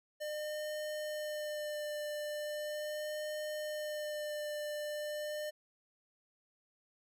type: tone with vibrato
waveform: square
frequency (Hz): 602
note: D5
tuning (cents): +43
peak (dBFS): -38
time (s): 0.2-5.51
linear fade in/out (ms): 20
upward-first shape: sine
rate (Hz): 0.39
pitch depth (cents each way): 17
effects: none